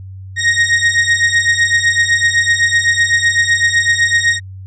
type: beating tone pair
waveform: 40% pulse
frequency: 1864.7 / 1872.6 Hz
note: A#6 / A#6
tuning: 0 / +7 cents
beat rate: 7.9 Hz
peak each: -13 / -12 dBFS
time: 0.36-4.4 s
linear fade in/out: 50 ms
effects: added 95 Hz sine -28 dBFS peak until 4.66 s + resampled to 16000 Hz